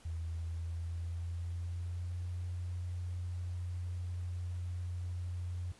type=tone with pitch glide; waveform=sine; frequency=82.3 to 88.72 Hz; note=E2 to F2; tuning=-2 to +28 cents; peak=-36 dBFS; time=0.05-5.72 s; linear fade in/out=5 ms; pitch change=+130 cents; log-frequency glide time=0.24-2.28 s; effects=pink hiss -61 dBFS RMS until 5.79 s + resampled to 24000 Hz